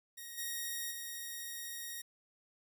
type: tone with level steps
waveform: 5% pulse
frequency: 1876 Hz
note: A#6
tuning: 11 cents sharp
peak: -35 / -27 / -31 dBFS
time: 0.17-2.02 s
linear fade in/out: 10 ms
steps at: 0.37 / 0.9 s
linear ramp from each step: 20 ms
effects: 11-bit